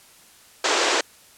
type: band-pass noise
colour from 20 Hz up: pink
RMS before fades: -21 dBFS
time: 0.64-1.01 s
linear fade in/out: 5 ms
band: 340 to 7700 Hz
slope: 48 dB/octave
effects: white hiss -51 dBFS RMS until 1.37 s + low-pass 12000 Hz 12 dB/octave